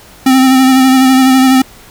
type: tone with vibrato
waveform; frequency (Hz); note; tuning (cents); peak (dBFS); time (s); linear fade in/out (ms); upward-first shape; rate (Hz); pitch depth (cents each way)
square; 261.6; C4; 0; -5; 0.26-1.62; 5; sine; 12; 27
effects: pink hiss -38 dBFS RMS until 1.9 s